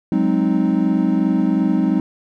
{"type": "chord", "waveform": "triangle", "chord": "Ab dominant seventh", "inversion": "third", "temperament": "equal", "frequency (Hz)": [185, 207.7, 261.6, 311.1], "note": ["Gb3", "Ab3", "C4", "Eb4"], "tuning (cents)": [0, 0, 0, 0], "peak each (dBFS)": -18, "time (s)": [0.12, 2], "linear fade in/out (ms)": 2, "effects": []}